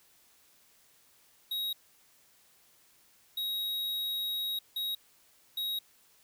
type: tone bursts at uneven times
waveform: square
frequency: 3801 Hz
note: A#7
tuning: 33 cents sharp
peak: -32 dBFS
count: 4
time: 1.51-1.73 / 3.37-4.59 / 4.76-4.95 / 5.57-5.79 s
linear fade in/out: 5 ms
effects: white hiss -64 dBFS RMS until 6.23 s